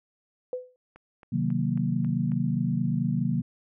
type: tone with exponential decay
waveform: sine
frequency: 503 Hz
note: B4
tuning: 32 cents sharp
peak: -25 dBFS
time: 0.53-0.76 s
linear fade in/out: 1 ms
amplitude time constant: 48 ms
type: click train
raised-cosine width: 0.5 ms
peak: -34 dBFS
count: 6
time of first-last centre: 0.96-2.319 s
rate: 3.68 Hz
type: chord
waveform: sine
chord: C half-diminished seventh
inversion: none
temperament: equal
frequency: 130.81 / 155.56 / 185 / 233.1 Hz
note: C3 / Eb3 / Gb3 / Bb3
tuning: 0 / 0 / 0 / 0 cents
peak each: -29 dBFS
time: 1.32-3.42 s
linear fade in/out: 10 ms
effects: none